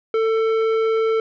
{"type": "tone with tanh clipping", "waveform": "sine", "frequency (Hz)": 445.8, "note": "A4", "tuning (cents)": 23, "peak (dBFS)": -18, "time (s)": [0.14, 1.2], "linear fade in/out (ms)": 2, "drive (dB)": 12, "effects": []}